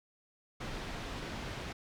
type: low-pass noise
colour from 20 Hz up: pink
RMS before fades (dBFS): -41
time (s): 0.6-1.73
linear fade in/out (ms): 10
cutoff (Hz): 4200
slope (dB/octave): 12
effects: none